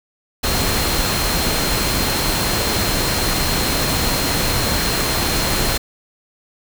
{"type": "tone in noise", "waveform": "sine", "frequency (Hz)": 4186, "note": "C8", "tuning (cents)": 0, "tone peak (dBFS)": -26, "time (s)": [0.43, 5.78], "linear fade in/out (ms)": 10, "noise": "pink", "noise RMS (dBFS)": -19, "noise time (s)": [0.43, 5.78], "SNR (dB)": -10, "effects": []}